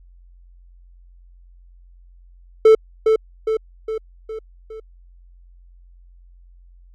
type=tone with echo; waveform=triangle; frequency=440 Hz; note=A4; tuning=in tune; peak=-4 dBFS; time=2.65-2.75 s; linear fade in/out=5 ms; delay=410 ms; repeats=5; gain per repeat=-5 dB; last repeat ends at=4.8 s; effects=added 44 Hz sine -44 dBFS peak until 6.94 s + MP3 64 kbps